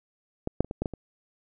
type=clicks; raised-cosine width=2 ms; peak=-15 / -7 / -27 / -19 / -14 / -15 / -23 dBFS; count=7; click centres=0.474 / 0.606 / 0.646 / 0.711 / 0.82 / 0.858 / 0.937 s; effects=none